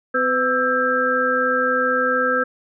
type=tone cluster; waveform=sine; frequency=255.5 / 505 / 1319 / 1596 Hz; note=C4 / B4 / E6 / G6; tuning=-41 / +39 / +1 / +31 cents; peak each=-27 / -21 / -21 / -21 dBFS; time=0.14-2.44 s; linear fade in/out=10 ms; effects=none